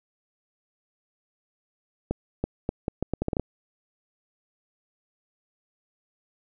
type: accelerating click train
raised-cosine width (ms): 2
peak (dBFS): -12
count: 11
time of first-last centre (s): 2.11-3.397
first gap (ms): 330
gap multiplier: 0.76
effects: none